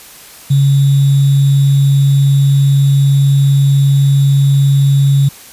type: tone with sample-and-hold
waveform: sine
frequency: 138.7 Hz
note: C#3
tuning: 1 cent sharp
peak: -6 dBFS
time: 0.5-5.29 s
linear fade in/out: 10 ms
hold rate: 3675 Hz
effects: white hiss -36 dBFS RMS until 5.52 s + resampled to 32000 Hz